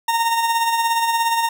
40% pulse tone with tremolo, 922 Hz, A#5, 19 cents flat, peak -14 dBFS, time 0.08-1.49 s, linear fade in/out 5 ms, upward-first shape sine, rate 17 Hz, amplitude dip 45%, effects none

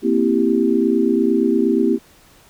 sine chord, C dominant seventh, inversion third, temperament equal, 233.1 / 261.6 / 329.6 / 392 Hz, Bb3 / C4 / E4 / G4, 0 / 0 / 0 / 0 cents, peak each -19 dBFS, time 0.02-1.99 s, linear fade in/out 50 ms, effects pink hiss -50 dBFS RMS until 2.49 s

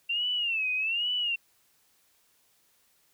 sine tone with vibrato, 2727 Hz, F7, 42 cents flat, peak -26 dBFS, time 0.09-1.36 s, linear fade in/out 10 ms, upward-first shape sine, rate 1.2 Hz, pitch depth 150 cents each way, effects white hiss -67 dBFS RMS until 3.13 s

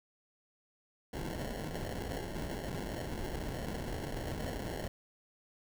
pink noise with sample-and-hold, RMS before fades -39 dBFS, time 1.13-4.88 s, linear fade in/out 5 ms, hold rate 1225 Hz, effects none

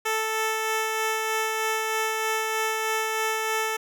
10% pulse tone with tremolo, 440 Hz, A4, in tune, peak -15 dBFS, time 0.05-3.77 s, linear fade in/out 10 ms, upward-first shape sine, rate 3.2 Hz, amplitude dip 25%, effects none

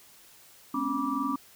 sine tone cluster, 213.6 / 256.9 / 280.1 / 971 / 1168 Hz, G#3 / C4 / C#4 / B5 / D6, +49 / -32 / +18 / -30 / -10 cents, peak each -40 / -33 / -31 / -37 / -31 dBFS, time 0.74-1.36 s, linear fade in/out 5 ms, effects white hiss -55 dBFS RMS until 1.55 s

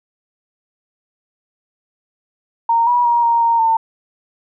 sine tone with pitch steps, 925 / 969 / 947 / 933 / 927 / 902 Hz, A#5 / B5 / A#5 / A#5 / A#5 / A5, -14 / -33 / +27 / +1 / -10 / +43 cents, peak -11 dBFS, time 2.69-3.77 s, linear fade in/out 5 ms, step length 180 ms, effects none

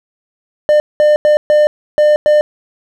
triangle tone bursts at uneven times, 600 Hz, D5, 37 cents sharp, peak -4 dBFS, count 6, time 0.69-0.8 / 1-1.16 / 1.25-1.37 / 1.5-1.67 / 1.98-2.16 / 2.26-2.41 s, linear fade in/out 0 ms, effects none

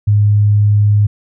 sine tone, 103.83 Hz, G#2, in tune, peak -7 dBFS, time 0.07-1.07 s, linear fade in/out 10 ms, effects none

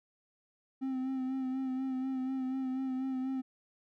triangle tone with vibrato, 261.6 Hz, C4, in tune, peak -30 dBFS, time 0.81-3.42 s, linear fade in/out 20 ms, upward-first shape sine, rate 4.1 Hz, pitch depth 30 cents each way, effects none

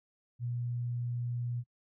sine tone, 120.8 Hz, B2, 38 cents flat, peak -32 dBFS, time 0.39-1.64 s, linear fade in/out 50 ms, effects noise-tail reverb RT60 0.1 s tail -25 dB re dry

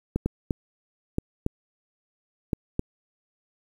clicks, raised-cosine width 3 ms, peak -11 dBFS, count 7, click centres 0.16 / 0.26 / 0.508 / 1.184 / 1.464 / 2.532 / 2.794 s, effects 8-bit

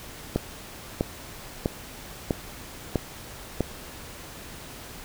click train, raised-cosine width 2 ms, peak -9 dBFS, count 6, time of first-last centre 0.36-3.607 s, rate 1.54 Hz, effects pink hiss -42 dBFS RMS until 5.04 s

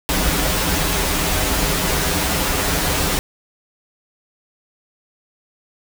pink noise with comb filter, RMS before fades -19 dBFS, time 0.09-3.19 s, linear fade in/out 0 ms, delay 8.7 ms, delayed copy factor -0.85, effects none

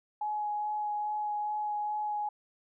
sine tone with vibrato, 840 Hz, G#5, 19 cents sharp, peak -30 dBFS, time 0.21-2.29 s, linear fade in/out 5 ms, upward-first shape sine, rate 2.4 Hz, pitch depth 11 cents each way, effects none

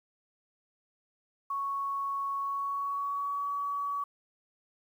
sine tone with pitch glide, 1109 to 1134.9 Hz, C#6 to C#6, 0 to +40 cents, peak -30 dBFS, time 1.5-4.04 s, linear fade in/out 5 ms, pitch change +40 cents, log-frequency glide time 2.4-3.47 s, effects 10-bit

